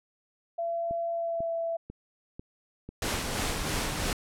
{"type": "tone with pitch glide", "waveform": "sine", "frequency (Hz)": [676, 666.3], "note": ["E5", "E5"], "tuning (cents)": [43, 18], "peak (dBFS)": -28, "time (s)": [0.58, 1.77], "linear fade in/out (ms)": 10, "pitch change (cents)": -25, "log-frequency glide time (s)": [1.12, 1.49]}
{"type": "click train", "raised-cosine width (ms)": 3, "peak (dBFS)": -27, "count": 5, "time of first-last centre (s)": [0.91, 2.89], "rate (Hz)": 2.02}
{"type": "noise with tremolo", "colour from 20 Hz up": "pink", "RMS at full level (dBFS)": -29, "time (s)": [3.02, 4.13], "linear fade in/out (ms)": 2, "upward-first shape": "sine", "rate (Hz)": 3, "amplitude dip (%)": 35}
{"effects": ["low-pass 11000 Hz 12 dB/octave"]}